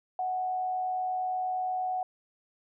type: tone with frequency modulation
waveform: sine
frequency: 740 Hz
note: F#5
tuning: in tune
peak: -28 dBFS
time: 0.19-2.03 s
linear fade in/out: 2 ms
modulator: 88.5 Hz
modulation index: 0.26
effects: none